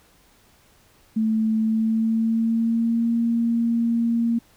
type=tone with pitch glide; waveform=sine; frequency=220 to 232.3 Hz; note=A3 to A#3; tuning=0 to -6 cents; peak=-18 dBFS; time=1.16-4.39 s; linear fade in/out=10 ms; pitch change=+94 cents; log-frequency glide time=1.58-3.12 s; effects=pink hiss -57 dBFS RMS until 4.56 s